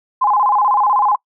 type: tone with vibrato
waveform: sine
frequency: 926 Hz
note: A#5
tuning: 12 cents flat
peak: -11 dBFS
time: 0.21-1.16 s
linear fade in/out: 10 ms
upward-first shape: square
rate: 16 Hz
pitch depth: 190 cents each way
effects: noise-tail reverb RT60 0.1 s tail -26 dB re dry